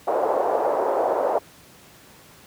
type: band-pass noise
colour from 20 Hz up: white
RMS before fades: -22 dBFS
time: 0.07-1.39 s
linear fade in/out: 10 ms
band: 440 to 760 Hz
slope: 24 dB/octave
effects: pink hiss -49 dBFS RMS until 2.46 s + high-pass 80 Hz 12 dB/octave